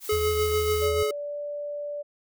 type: noise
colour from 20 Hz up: blue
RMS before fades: -38 dBFS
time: 0-0.89 s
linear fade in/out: 50 ms
type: tone with tremolo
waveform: square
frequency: 425.4 Hz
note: G#4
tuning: 42 cents sharp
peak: -22 dBFS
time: 0.09-1.11 s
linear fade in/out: 5 ms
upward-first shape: sine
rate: 6.8 Hz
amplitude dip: 35%
type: tone with vibrato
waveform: sine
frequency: 80.7 Hz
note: E2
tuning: 36 cents flat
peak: -30 dBFS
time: 0.12-1.03 s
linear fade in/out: 5 ms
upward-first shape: sine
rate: 7.1 Hz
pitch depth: 82 cents each way
type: tone with pitch glide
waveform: sine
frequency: 577 to 583.7 Hz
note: D5 to D5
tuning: -31 to -11 cents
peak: -30 dBFS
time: 0.81-2.03 s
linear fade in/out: 20 ms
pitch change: +20 cents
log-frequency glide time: 0.96-1.38 s
effects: none